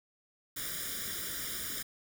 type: noise with comb filter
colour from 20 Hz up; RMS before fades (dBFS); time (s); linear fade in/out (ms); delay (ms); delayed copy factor
white; -38; 0.56-1.83; 10; 0.57; +0.95
effects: none